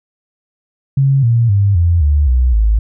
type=tone with pitch steps; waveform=sine; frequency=136.6 / 116.87 / 100 / 85.56 / 73.2 / 62.63 / 53.59 Hz; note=C#3 / A#2 / G2 / F2 / D2 / B1 / A1; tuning=-25 / +5 / +35 / -35 / -5 / +25 / -45 cents; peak=-8 dBFS; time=0.97-2.79 s; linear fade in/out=5 ms; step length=260 ms; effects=none

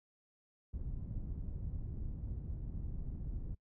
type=low-pass noise; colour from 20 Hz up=pink; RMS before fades=-41 dBFS; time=0.73-3.55 s; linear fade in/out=10 ms; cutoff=140 Hz; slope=12 dB/octave; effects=noise-tail reverb RT60 0.1 s tail -22 dB re dry

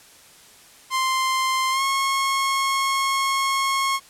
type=tone with pitch glide; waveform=sawtooth; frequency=1046.5 to 1087.2 Hz; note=C6 to C#6; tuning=0 to -34 cents; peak=-16 dBFS; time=0.9-4 s; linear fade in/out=50 ms; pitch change=+66 cents; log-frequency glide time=1.71-1.82 s; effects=white hiss -49 dBFS RMS until 4.09 s + low-pass 11000 Hz 12 dB/octave

